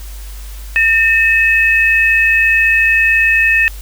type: tone pair together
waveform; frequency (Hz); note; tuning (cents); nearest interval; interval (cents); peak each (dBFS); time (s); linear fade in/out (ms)
sine; 1812.8 / 2571; A#6 / E7; -49 / -44; tritone; 605; -11; 0.76-3.68; 0
effects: added 50 Hz sine -26 dBFS peak until 3.81 s + white hiss -38 dBFS RMS until 3.81 s